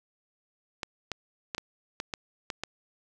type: clicks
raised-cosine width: 0.2 ms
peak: -15 dBFS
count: 8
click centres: 0.832 / 1.117 / 1.548 / 1.581 / 2.001 / 2.138 / 2.502 / 2.636 s
effects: none